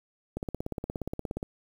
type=click train; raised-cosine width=2 ms; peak=-19 dBFS; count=19; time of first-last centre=0.37-1.429 s; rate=17 Hz; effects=8-bit